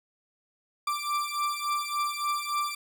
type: beating tone pair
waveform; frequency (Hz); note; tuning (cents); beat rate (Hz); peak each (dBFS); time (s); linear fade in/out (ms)
40% pulse; 1174.7 / 1178.2; D6 / D6; 0 / +5; 3.5; -30; 0.87-2.75; 5
effects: 11-bit